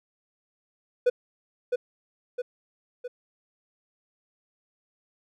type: tone with echo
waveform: triangle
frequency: 493.9 Hz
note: B4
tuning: in tune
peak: -15 dBFS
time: 1.06-1.1 s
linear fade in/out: 10 ms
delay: 660 ms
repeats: 3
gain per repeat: -5 dB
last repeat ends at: 3.08 s
effects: none

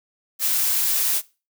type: noise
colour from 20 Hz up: blue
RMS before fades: -21 dBFS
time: 0.39-1.22 s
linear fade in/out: 50 ms
effects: noise-tail reverb RT60 0.3 s tail -20 dB re dry

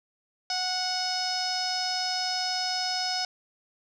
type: tone with low-pass filter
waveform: sawtooth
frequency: 737 Hz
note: F#5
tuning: 7 cents flat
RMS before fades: -29 dBFS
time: 0.5-3.25 s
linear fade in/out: 2 ms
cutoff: 5200 Hz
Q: 9.9
effects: none

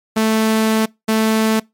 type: tone pair in turn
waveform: sawtooth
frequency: 220 / 220 Hz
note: A3 / A3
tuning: 0 / 0 cents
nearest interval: unison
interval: 0 cents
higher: neither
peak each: -9 dBFS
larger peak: neither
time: 0.16-0.86 / 1.08-1.6 s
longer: first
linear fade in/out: 10 ms
effects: noise-tail reverb RT60 0.2 s tail -24 dB re dry + MP3 64 kbps

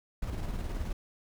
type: noise with tremolo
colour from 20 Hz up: brown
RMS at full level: -33 dBFS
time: 0.22-0.93 s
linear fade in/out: 5 ms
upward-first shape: square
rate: 19 Hz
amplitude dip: 35%
effects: none

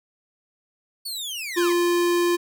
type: linear sweep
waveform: sawtooth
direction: down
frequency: 4539 to 932.3 Hz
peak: -26 dBFS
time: 1.05-1.73 s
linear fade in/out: 10 ms
type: tone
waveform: square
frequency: 348.3 Hz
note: F4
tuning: 5 cents flat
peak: -19 dBFS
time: 1.56-2.37 s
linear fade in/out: 20 ms
effects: none

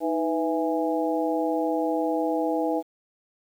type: harmonic tone with a mistuned harmonic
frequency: 165.4 Hz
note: E3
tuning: 6 cents sharp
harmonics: 2 / 3 / 4 / 5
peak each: -26 / -28 / -29 / -30 dBFS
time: 0-2.83 s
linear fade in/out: 50 ms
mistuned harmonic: 2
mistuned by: -85 cents
effects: 9-bit

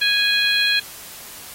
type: harmonic tone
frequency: 828 Hz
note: G#5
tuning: 5 cents flat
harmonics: 2 / 3 / 4 / 5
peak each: -21 / -21 / -21 / -21 dBFS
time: 0.01-0.8 s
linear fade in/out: 10 ms
effects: white hiss -38 dBFS RMS until 1.54 s + AAC 48 kbps

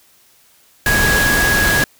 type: tone in noise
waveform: sine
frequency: 1659 Hz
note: G#6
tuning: 2 cents flat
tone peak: -14 dBFS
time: 0.86-1.84 s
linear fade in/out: 2 ms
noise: pink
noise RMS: -17 dBFS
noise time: 0.86-1.84 s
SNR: 0 dB
effects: white hiss -52 dBFS RMS until 1.99 s

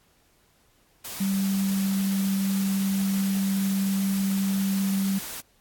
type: tone in noise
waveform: sine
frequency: 194.5 Hz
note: G3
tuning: 13 cents flat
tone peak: -22 dBFS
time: 1.2-5.19 s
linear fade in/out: 10 ms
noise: white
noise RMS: -36 dBFS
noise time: 1.04-5.41 s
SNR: +11 dB
effects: pink hiss -63 dBFS RMS until 5.6 s + AAC 64 kbps

